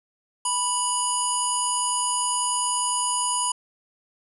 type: harmonic tone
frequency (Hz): 981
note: B5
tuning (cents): -12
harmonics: 1 / 3 / 5 / 7 / 9 / 10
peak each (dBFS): -26 / -32 / -37 / -31 / -30 / -27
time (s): 0.45-3.52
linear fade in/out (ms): 5
effects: none